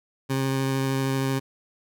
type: tone with vibrato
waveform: 20% pulse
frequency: 134.3 Hz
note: C3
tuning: 46 cents sharp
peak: -18 dBFS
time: 0.29-1.4 s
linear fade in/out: 20 ms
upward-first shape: sine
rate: 13 Hz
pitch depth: 10 cents each way
effects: none